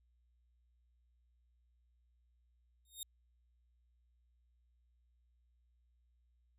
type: tone with exponential growth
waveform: 10% pulse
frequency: 3700 Hz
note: A#7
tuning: 14 cents flat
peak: -31 dBFS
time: 2.85-3.03 s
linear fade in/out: 2 ms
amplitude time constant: 39 ms
effects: added 60 Hz sine -70 dBFS peak until 6.58 s + resampled to 32000 Hz